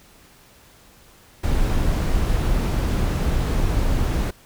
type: noise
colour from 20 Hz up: brown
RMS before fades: -20 dBFS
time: 1.43-4.31 s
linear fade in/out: 10 ms
effects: pink hiss -51 dBFS RMS until 4.45 s